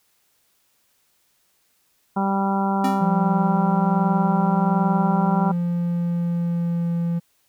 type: harmonic tone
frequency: 195.6 Hz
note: G3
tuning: 4 cents flat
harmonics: 1 / 2 / 3 / 4 / 5 / 6 / 7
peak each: -21 / -31 / -33 / -25 / -27 / -38 / -32 dBFS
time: 2.16-5.52 s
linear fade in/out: 10 ms
type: tone with exponential decay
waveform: square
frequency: 261.6 Hz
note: C4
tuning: in tune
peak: -20 dBFS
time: 2.84-3.15 s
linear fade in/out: 5 ms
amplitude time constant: 66 ms
type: tone with pitch glide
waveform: triangle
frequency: 174.3 to 170.12 Hz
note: F3 to F3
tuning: -3 to -45 cents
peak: -18 dBFS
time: 3-7.2 s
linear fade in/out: 20 ms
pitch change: -42 cents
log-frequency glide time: 5.28-6.94 s
effects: white hiss -65 dBFS RMS until 7.48 s